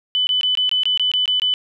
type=tone bursts; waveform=sine; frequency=3000 Hz; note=F#7; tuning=23 cents sharp; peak=-15 dBFS; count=10; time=0.15-1.539 s; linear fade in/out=0 ms; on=120 ms; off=21 ms; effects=none